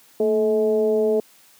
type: tone with frequency modulation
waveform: sine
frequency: 432.1 Hz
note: A4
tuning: 31 cents flat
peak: -16 dBFS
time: 0.2-1.2 s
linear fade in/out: 2 ms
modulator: 208 Hz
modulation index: 0.74
effects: white hiss -53 dBFS RMS until 1.59 s + high-pass 150 Hz 12 dB/octave